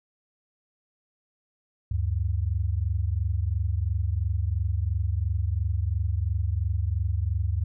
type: tone pair together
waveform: sine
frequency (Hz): 74.38 / 97.3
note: D2 / G2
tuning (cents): +23 / -12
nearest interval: perfect fourth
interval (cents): 465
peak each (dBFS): -26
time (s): 1.91-7.64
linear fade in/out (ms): 5
effects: none